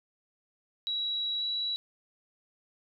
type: tone with pitch glide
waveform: sine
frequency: 3889 to 3914 Hz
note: B7 to B7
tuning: -27 to -16 cents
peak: -29 dBFS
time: 0.87-1.76 s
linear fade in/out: 0 ms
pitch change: +11 cents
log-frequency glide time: 1.37-1.43 s
effects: none